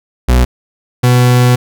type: tone pair in turn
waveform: 40% pulse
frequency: 61.8 / 123.93 Hz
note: B1 / B2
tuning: +2 / +6 cents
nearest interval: octave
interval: 1204 cents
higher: second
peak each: -5 dBFS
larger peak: neither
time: 0.28-0.45 / 1.03-1.56 s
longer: second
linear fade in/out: 10 ms
effects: none